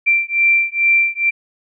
sine beating tone pair, 2354 / 2356.3 Hz, D7 / D7, +3 / +5 cents, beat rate 2.3 Hz, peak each -15 / -15 dBFS, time 0.06-1.31 s, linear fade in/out 20 ms, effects none

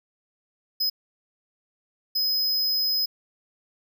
square tone bursts at uneven times, 5060 Hz, D#8, 28 cents sharp, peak -22 dBFS, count 2, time 0.8-0.9 / 2.15-3.06 s, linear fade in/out 10 ms, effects none

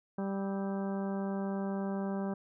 harmonic tone with a mistuned harmonic, 196 Hz, G3, in tune, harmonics 1 / 2 / 3 / 4 / 5 / 6 / 7 / 8, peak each -33 / -40 / -42 / -45 / -48 / -53 / -54 / -53 dBFS, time 0.18-2.34 s, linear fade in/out 5 ms, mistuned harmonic 7, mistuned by -89 cents, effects none

